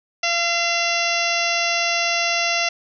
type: harmonic tone with a mistuned harmonic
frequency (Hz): 684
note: F5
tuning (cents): -36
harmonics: 1 / 2 / 3 / 4 / 5 / 6 / 7 / 8 / 9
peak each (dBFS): -25 / -29 / -25 / -23 / -31 / -32 / -29 / -29 / -30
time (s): 0.23-2.69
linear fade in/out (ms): 5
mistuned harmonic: 9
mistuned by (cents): -25
effects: none